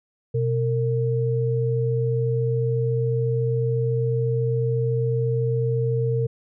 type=tone pair together; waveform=sine; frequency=124.95 / 457 Hz; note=B2 / A#4; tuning=+21 / -34 cents; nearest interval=octave + minor seventh; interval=2245 cents; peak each=-21 / -24 dBFS; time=0.34-6.27 s; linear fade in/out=10 ms; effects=none